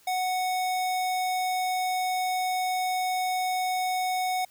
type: tone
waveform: square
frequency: 739 Hz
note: F#5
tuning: 2 cents flat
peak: -26 dBFS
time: 0.07-4.45 s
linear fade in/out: 5 ms
effects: white hiss -59 dBFS RMS until 4.5 s